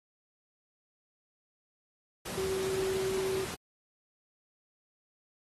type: tone in noise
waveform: sine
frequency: 381.3 Hz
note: G4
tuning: 48 cents flat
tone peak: -30 dBFS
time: 2.37-3.45 s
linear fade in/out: 10 ms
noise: pink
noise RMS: -39 dBFS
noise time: 2.25-3.55 s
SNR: +6 dB
effects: high-pass 80 Hz 12 dB/octave + AAC 32 kbps